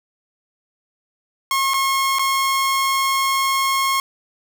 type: tone with dropouts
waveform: sawtooth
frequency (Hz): 1082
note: C#6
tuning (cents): -42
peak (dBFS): -13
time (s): 1.51-4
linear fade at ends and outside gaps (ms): 1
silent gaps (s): 1.736-1.741 / 2.186-2.193
effects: none